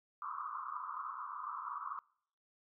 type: band-pass noise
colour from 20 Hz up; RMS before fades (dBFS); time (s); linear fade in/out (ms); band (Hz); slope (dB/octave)
white; -43; 0.22-1.99; 0; 1000 to 1300; 96
effects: noise-tail reverb RT60 0.6 s tail -23 dB re dry